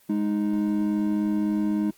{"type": "tone pair together", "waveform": "triangle", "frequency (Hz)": [207.7, 311.2], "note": ["G#3", "D#4"], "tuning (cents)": [0, 0], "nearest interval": "perfect fifth", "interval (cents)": 700, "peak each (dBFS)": [-22, -23], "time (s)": [0.09, 1.91], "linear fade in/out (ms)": 10, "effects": ["white hiss -58 dBFS RMS until 1.97 s", "Opus 24 kbps"]}